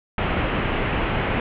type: low-pass noise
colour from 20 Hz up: pink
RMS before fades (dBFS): -23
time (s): 0.18-1.4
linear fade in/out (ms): 2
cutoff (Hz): 3000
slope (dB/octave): 48
effects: none